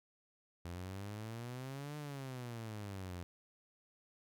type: exponential two-way sweep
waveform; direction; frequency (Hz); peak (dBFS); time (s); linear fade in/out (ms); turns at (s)
sawtooth; up then down; 84.8 to 150.9 to 86.1; -39; 0.65-3.23; 0; 1.97
effects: none